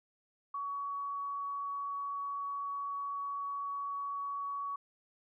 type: tone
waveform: sine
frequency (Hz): 1126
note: C#6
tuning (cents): +27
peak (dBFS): -35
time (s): 0.54-4.76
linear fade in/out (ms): 5
effects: none